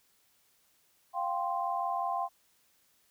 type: chord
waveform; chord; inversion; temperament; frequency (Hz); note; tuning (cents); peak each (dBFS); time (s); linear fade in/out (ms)
sine; F suspended second; none; equal; 698.5 / 784 / 1046.5; F5 / G5 / C6; 0 / 0 / 0; -34; 1.13-2.29; 50
effects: white hiss -69 dBFS RMS until 3.1 s